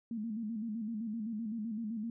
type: tone with vibrato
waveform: sine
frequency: 221 Hz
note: A3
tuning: 8 cents sharp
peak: -35 dBFS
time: 0.11-2.1 s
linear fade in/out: 2 ms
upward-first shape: square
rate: 7.8 Hz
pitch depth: 80 cents each way
effects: none